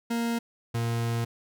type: tone pair in turn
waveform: 40% pulse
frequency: 233.1 / 116.55 Hz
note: A#3 / A#2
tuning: 0 / 0 cents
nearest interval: octave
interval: 1200 cents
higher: first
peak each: -25 dBFS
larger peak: neither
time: 0.1-0.39 / 0.74-1.25 s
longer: second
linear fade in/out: 10 ms
effects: none